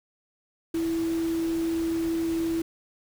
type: tone in noise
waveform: sine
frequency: 329.6 Hz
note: E4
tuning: in tune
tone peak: -24 dBFS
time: 0.74-2.62 s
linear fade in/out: 5 ms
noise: pink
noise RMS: -41 dBFS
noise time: 0.74-2.62 s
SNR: +14 dB
effects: none